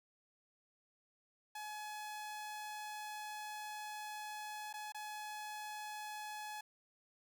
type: tone with dropouts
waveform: sawtooth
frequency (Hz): 847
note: G#5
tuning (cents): +34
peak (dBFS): -40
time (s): 1.55-6.61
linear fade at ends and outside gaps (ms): 5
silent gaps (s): 4.729-4.738 / 4.922-4.945
effects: none